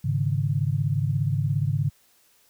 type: chord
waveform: sine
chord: Ab suspended fourth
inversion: none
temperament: equal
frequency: 103.83 / 138.59 / 155.56 Hz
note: Ab2 / Db3 / Eb3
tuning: 0 / 0 / 0 cents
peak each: -26 / -24 / -28 dBFS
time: 0.04-1.9 s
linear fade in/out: 10 ms
effects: white hiss -61 dBFS RMS until 2.49 s